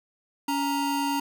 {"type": "tone pair together", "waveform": "square", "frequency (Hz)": [281, 932.3], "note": ["C#4", "A#5"], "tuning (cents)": [24, 0], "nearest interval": "octave + major sixth", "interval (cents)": 2076, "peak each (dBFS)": -28, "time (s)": [0.48, 1.2], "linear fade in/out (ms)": 5, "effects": []}